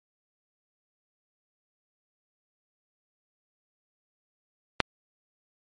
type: click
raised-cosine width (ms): 0.3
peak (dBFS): -3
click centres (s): 4.803
effects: MP3 48 kbps